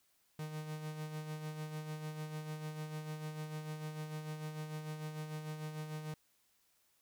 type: tone with tremolo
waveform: 45% pulse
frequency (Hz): 154.2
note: D#3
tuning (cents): -15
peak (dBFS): -39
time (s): 0.39-6.14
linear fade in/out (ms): 2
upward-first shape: sine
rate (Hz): 6.7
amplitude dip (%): 50
effects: white hiss -74 dBFS RMS until 7.01 s